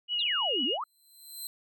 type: tone with vibrato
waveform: sine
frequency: 2888 Hz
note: F#7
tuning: 43 cents flat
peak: -27 dBFS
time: 0.08-0.78 s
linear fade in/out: 50 ms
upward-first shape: sine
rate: 6.1 Hz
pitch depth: 25 cents each way
type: exponential two-way sweep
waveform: sine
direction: down then up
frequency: 4186 to 231 to 1333 Hz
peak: -31 dBFS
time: 0.19-0.84 s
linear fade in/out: 5 ms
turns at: 0.64 s
type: tone with exponential growth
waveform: 10% pulse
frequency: 4087 Hz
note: C8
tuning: 41 cents flat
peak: -28 dBFS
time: 0.82-1.47 s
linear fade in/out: 1 ms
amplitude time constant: 140 ms
effects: none